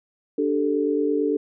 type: chord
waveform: sine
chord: D suspended fourth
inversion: none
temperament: just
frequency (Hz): 293.7 / 391.6 / 440.5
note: D4 / G4 / A4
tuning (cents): 0 / -2 / +2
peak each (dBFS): -23 / -26 / -23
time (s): 0.38-1.37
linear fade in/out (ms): 5
effects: none